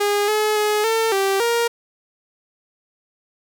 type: tone with pitch steps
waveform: sawtooth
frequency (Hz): 409.9 / 426.9 / 421.7 / 449.4 / 390.2 / 468.8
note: G#4 / G#4 / G#4 / A4 / G4 / A#4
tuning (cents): -23 / +48 / +26 / +37 / -8 / +10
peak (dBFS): -13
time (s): 0-1.68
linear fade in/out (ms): 10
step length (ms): 280
effects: none